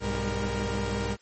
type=tone cluster; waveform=sawtooth; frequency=62.9 / 102.6 / 199.5 / 467.8 Hz; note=B1 / G#2 / G3 / A#4; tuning=+32 / -21 / +31 / +6 cents; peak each=-29 dBFS; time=0-1.17 s; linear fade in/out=50 ms; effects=white hiss -61 dBFS RMS until 1.21 s + MP3 32 kbps